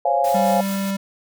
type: chord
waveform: sine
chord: Db major seventh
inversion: third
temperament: equal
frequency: 523.3 / 554.4 / 698.5 / 830.6 Hz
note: C5 / Db5 / F5 / Ab5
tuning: 0 / 0 / 0 / 0 cents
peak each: -25 / -22 / -19 / -21 dBFS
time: 0.05-0.61 s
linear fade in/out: 5 ms
type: noise with tremolo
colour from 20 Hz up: white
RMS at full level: -33 dBFS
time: 0.24-0.91 s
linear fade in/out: 5 ms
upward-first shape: triangle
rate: 4.7 Hz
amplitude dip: 45%
type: tone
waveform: square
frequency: 196 Hz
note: G3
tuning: in tune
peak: -22 dBFS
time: 0.34-0.97 s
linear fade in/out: 10 ms
effects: none